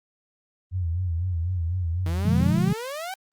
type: tone with vibrato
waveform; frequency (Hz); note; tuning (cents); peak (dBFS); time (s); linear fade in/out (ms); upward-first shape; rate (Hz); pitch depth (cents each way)
sine; 87.31; F2; 0; -23; 0.71-2.55; 50; sine; 4; 110
type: exponential sweep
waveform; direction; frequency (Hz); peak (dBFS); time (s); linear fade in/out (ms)
sawtooth; up; 155.56 to 784; -27; 2.06-3.14; 2
type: chord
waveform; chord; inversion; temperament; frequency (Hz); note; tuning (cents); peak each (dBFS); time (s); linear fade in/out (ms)
sine; B diminished seventh; none; equal; 123.47 / 146.83 / 174.61 / 207.7; B2 / D3 / F3 / Ab3; 0 / 0 / 0 / 0; -26 / -26 / -22 / -25; 2.25-2.73; 5
effects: Opus 32 kbps